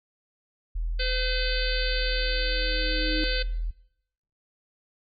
sine tone, 41 Hz, E1, 9 cents flat, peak -25 dBFS, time 0.75-3.71 s, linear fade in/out 10 ms
harmonic tone, 510 Hz, C5, 44 cents flat, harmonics 1 / 3 / 4 / 5 / 6 / 7 / 8 / 9, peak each -33 / -33 / -37 / -36 / -37 / -36 / -36 / -32 dBFS, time 0.99-3.43 s, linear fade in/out 10 ms
sine tone with exponential growth, 311 Hz, D#4, 1 cent flat, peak -27 dBFS, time 1.72-3.24 s, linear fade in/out 0 ms, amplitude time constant 330 ms
effects noise-tail reverb RT60 0.8 s tail -21 dB re dry + MP3 48 kbps

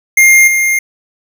square tone with level steps, 2118 Hz, C7, 21 cents sharp, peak -4 / -10 dBFS, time 0.17-0.79 s, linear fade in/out 5 ms, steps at 0.47 s, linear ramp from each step 10 ms, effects none

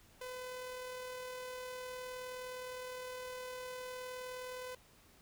sawtooth tone with amplitude modulation, 505 Hz, B4, 39 cents sharp, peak -38 dBFS, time 0.21-4.75 s, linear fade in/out 5 ms, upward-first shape sine, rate 39.5 Hz, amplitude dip 25%, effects pink hiss -64 dBFS RMS until 5.21 s

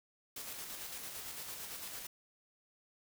white noise with tremolo, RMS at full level -44 dBFS, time 0.36-2.07 s, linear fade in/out 5 ms, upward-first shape square, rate 8.9 Hz, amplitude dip 30%, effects none

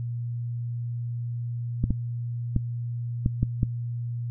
clicks, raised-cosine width 5 ms, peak -10 dBFS, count 6, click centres 1.84 / 1.906 / 2.563 / 3.261 / 3.43 / 3.631 s, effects noise-tail reverb RT60 0.1 s tail -21 dB re dry + added 119 Hz sine -28 dBFS peak until 4.3 s

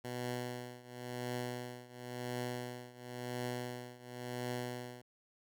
10% pulse tone with tremolo, 123.47 Hz, B2, in tune, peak -28 dBFS, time 0.04-5.02 s, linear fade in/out 10 ms, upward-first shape triangle, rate 0.95 Hz, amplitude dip 90%, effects none

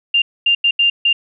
sine tone bursts at uneven times, 2794 Hz, F7, in tune, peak -10 dBFS, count 5, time 0.14-0.22 / 0.46-0.55 / 0.64-0.71 / 0.79-0.9 / 1.05-1.13 s, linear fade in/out 5 ms, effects none

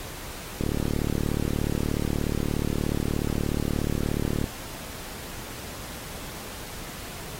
click train, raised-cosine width 3 ms, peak -13 dBFS, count 142, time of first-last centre 0.61-4.442 s, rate 36.8 Hz, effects pink hiss -39 dBFS RMS until 7.39 s + AAC 48 kbps

